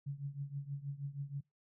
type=tone with tremolo; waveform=sine; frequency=140.8 Hz; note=C#3; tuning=27 cents sharp; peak=-35 dBFS; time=0.06-1.41 s; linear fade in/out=10 ms; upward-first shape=triangle; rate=6.3 Hz; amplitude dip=90%; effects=noise-tail reverb RT60 0.2 s tail -25 dB re dry